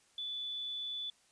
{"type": "tone", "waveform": "sine", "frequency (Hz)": 3472, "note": "A7", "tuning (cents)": -24, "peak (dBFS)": -37, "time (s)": [0.18, 1.1], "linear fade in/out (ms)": 2, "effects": ["white hiss -68 dBFS RMS until 1.31 s", "resampled to 22050 Hz"]}